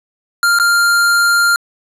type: tone with dropouts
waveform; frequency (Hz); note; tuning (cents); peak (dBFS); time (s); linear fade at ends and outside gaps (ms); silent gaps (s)
square; 1396.9; F6; 0; -10; 0.43-1.56; 1; 0.588-0.598
effects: resampled to 32000 Hz + 7-bit